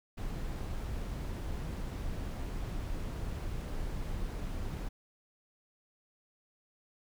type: noise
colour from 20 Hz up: brown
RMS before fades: -37 dBFS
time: 0.17-4.89 s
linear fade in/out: 10 ms
effects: none